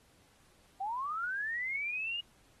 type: linear sweep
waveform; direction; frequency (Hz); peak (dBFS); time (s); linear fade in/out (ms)
sine; up; 747 to 2886; -33; 0.8-2.21; 10
effects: pink hiss -66 dBFS RMS until 2.6 s + AAC 32 kbps